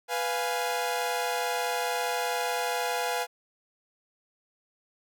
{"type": "chord", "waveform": "sawtooth", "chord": "F diminished", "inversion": "second", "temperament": "equal", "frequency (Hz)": [493.9, 698.5, 830.6], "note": ["Cb5", "F5", "Ab5"], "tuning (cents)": [0, 0, 0], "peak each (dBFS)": -28, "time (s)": [0.08, 3.27], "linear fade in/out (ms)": 50, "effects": []}